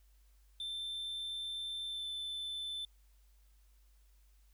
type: tone with pitch glide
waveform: triangle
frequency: 3556 to 3527 Hz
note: A7 to A7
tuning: +18 to +3 cents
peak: -37 dBFS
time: 0.6-2.85 s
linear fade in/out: 2 ms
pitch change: -15 cents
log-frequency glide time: 1.87-2.07 s
effects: added 50 Hz sine -62 dBFS peak until 4.53 s + white hiss -75 dBFS RMS until 4.53 s